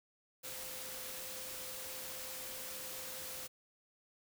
sine tone in noise, 518 Hz, C5, 17 cents flat, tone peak -54 dBFS, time 0.43-3.48 s, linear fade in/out 20 ms, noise white, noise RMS -45 dBFS, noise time 0.43-3.48 s, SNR -12 dB, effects none

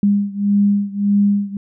sine beating tone pair, 201.9 / 203.6 Hz, G#3 / G#3, -49 / -34 cents, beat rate 1.7 Hz, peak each -15 / -17 dBFS, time 0.03-1.57 s, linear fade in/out 2 ms, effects none

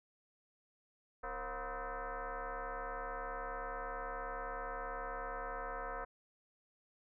sine tone with frequency modulation, 286.3 Hz, D4, 44 cents flat, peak -39 dBFS, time 1.23-6.05 s, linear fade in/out 10 ms, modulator 251 Hz, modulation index 5.3, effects none

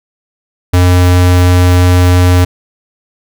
square tone, 89.7 Hz, F2, 47 cents sharp, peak -5 dBFS, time 0.73-2.45 s, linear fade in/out 10 ms, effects none

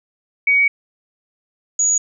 sine tone pair in turn, 2252 / 6793 Hz, C#7 / G#8, +27 / +38 cents, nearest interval octave + perfect fifth, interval 1911 cents, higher second, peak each -11 / -13 dBFS, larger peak first, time 0.47-0.68 / 1.79-1.98 s, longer first, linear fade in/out 5 ms, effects none

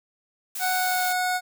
blue noise, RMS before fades -32 dBFS, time 0.55-1.13 s, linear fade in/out 5 ms
25% pulse tone with pitch glide, 740 to 731.5 Hz, F#5 to F#5, 0 to -20 cents, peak -19 dBFS, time 0.59-1.41 s, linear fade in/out 50 ms, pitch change -20 cents, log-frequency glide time 0.74-1.08 s
effects none

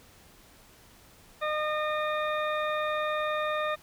harmonic tone, 610 Hz, D#5, 34 cents flat, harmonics 1 / 2 / 3 / 4 / 6, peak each -30 / -31 / -36 / -40 / -41 dBFS, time 1.41-3.76 s, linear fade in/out 20 ms, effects pink hiss -56 dBFS RMS until 3.82 s

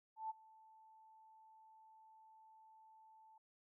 sine tone with ADSR envelope, 880 Hz, A5, in tune, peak -39 dBFS, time 0.16-3.38 s, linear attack 140 ms, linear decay 20 ms, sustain -23 dB, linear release 4 ms, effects none

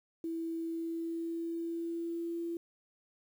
sine tone with pitch glide, 329.6 to 338.1 Hz, E4 to E4, 0 to +44 cents, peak -34 dBFS, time 0.24-2.57 s, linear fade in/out 2 ms, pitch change +44 cents, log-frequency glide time 0.59-2.42 s, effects 10-bit

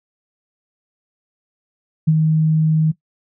sine tone with ADSR envelope, 157.3 Hz, D#3, 19 cents sharp, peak -8 dBFS, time 2.07-2.92 s, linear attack 14 ms, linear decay 40 ms, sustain -4 dB, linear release 16 ms, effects noise-tail reverb RT60 0.1 s tail -18 dB re dry

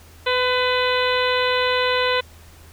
harmonic tone with a mistuned harmonic, 501 Hz, B4, 25 cents sharp, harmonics 1 / 2 / 3 / 4 / 5 / 6 / 7 / 8, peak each -21 / -24 / -26 / -27 / -28 / -29 / -29 / -30 dBFS, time 0.26-2.21 s, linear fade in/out 10 ms, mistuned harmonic 2, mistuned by +18 cents, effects added 81 Hz sine -45 dBFS peak until 2.72 s + pink hiss -49 dBFS RMS until 2.72 s

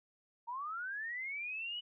sine linear sweep, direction up, 912 to 2977 Hz, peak -38 dBFS, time 0.47-1.81 s, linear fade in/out 20 ms, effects none

